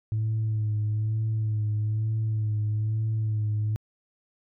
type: tone with vibrato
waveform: sine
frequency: 108.2 Hz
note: A2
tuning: 29 cents flat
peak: -22 dBFS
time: 0.12-3.76 s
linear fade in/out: 0 ms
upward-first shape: sine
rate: 1.1 Hz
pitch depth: 34 cents each way
effects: tanh soft clip ceiling -21 dBFS